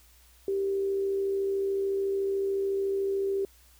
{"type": "tone with amplitude modulation", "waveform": "sine", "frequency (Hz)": 392, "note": "G4", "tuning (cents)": 0, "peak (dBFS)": -24, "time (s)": [0.48, 3.45], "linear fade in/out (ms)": 2, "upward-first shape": "sine", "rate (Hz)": 73.8, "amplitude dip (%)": 30, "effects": ["added 60 Hz sine -58 dBFS peak until 3.79 s", "white hiss -60 dBFS RMS until 3.79 s"]}